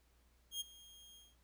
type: tone with ADSR envelope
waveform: sawtooth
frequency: 3239 Hz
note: G#7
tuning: 44 cents flat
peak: -34 dBFS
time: 0.51-1.36 s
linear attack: 95 ms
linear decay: 20 ms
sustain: -20 dB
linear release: 200 ms
effects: added 60 Hz sine -69 dBFS peak until 1.43 s + pink hiss -75 dBFS RMS until 1.43 s